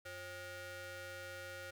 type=ring-modulated tone; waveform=sawtooth; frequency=446.2 Hz; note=A4; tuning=24 cents sharp; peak=-39 dBFS; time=0.05-1.71 s; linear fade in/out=10 ms; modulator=985 Hz; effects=none